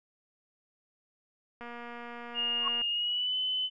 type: click train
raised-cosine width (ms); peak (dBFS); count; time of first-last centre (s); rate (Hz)
0.5; -29; 288; 1.61-2.816; 238
type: tone with pitch glide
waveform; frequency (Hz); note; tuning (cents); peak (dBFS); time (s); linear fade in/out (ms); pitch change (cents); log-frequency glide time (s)
sine; 2839 to 3025; F7 to F#7; +28 to +38; -28; 2.34-3.7; 50; +110; 2.89-3.36
type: tone with exponential growth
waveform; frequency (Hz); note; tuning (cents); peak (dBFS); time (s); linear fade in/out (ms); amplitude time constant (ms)
sine; 1100; C#6; -14; -25; 2.59-2.68; 1; 18
effects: none